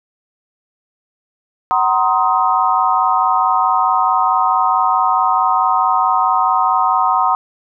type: chord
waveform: sine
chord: C half-diminished seventh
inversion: second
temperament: just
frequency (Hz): 753.5 / 941.9 / 1046.5 / 1255.8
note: Gb5 / Bb5 / C6 / Eb6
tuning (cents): +31 / +18 / 0 / +16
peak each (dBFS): -17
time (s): 1.71-7.35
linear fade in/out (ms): 0
effects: none